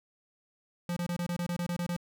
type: tone bursts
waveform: square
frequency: 174.61 Hz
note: F3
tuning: in tune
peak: -31 dBFS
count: 11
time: 0.89-1.965 s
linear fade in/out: 2 ms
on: 75 ms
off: 25 ms
effects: none